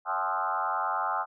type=tone with frequency modulation; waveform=sine; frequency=1046.5 Hz; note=C6; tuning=in tune; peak=-26 dBFS; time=0.05-1.26 s; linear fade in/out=50 ms; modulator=90.6 Hz; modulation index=3.8; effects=none